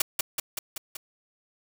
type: noise with echo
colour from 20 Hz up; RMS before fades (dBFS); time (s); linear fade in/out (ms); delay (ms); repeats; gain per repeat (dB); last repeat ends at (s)
white; -22; 0-0.02; 5; 190; 5; -3; 0.97
effects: none